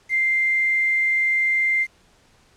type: tone with quantisation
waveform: sine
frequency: 2093 Hz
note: C7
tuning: in tune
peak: -17 dBFS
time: 0.09-1.87 s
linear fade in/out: 50 ms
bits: 7
effects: pink hiss -57 dBFS RMS until 2.56 s + low-pass 8000 Hz 12 dB/octave